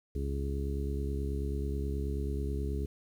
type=harmonic tone; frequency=69.3 Hz; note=C#2; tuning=in tune; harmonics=1 / 2 / 3 / 4 / 5 / 6; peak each=-32 / -40 / -43 / -43 / -44 / -41 dBFS; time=0.15-2.86 s; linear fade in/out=5 ms; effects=10-bit